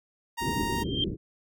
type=tone; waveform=sawtooth; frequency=932.3 Hz; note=A#5; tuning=in tune; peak=-26 dBFS; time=0.37-0.84 s; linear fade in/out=20 ms
type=low-pass noise; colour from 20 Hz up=white; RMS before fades=-31 dBFS; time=0.4-1.17 s; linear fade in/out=50 ms; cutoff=400 Hz; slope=48 dB/octave
type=tone with exponential growth; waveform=sine; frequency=3165 Hz; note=G7; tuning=16 cents sharp; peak=-22 dBFS; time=0.72-1.04 s; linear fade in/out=2 ms; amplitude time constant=69 ms
effects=none